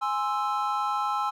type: chord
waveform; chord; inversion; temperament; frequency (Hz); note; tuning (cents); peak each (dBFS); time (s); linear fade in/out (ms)
triangle; Ab augmented; none; equal; 830.6 / 1046.5 / 1318.5; Ab5 / C6 / E6; 0 / 0 / 0; -27 / -29 / -27; 0.01-1.31; 20
effects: none